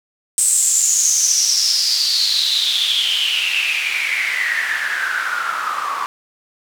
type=noise with band-pass filter sweep; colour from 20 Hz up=white; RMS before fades=-18 dBFS; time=0.38-6.06 s; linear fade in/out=0 ms; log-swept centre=8300 to 1100 Hz; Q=9; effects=none